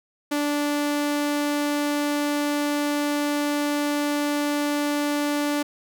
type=tone; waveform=sawtooth; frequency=292 Hz; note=D4; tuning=10 cents flat; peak=-18 dBFS; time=0.31-5.63 s; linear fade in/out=10 ms; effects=none